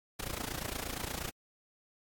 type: noise with amplitude modulation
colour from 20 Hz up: pink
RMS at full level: -35 dBFS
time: 0.19-1.3 s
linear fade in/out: 10 ms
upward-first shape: sine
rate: 28.5 Hz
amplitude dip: 90%
effects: AAC 64 kbps